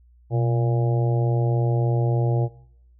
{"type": "harmonic tone with a mistuned harmonic", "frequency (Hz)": 116.54, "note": "A#2", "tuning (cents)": 0, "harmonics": [1, 3, 4, 5, 6, 7], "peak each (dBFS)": [-19, -29, -31, -33, -35, -36], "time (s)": [0.3, 2.49], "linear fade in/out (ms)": 50, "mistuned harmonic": 1, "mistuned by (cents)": 100, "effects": ["noise-tail reverb RT60 0.7 s tail -20 dB re dry", "added 60 Hz sine -51 dBFS peak until 2.99 s"]}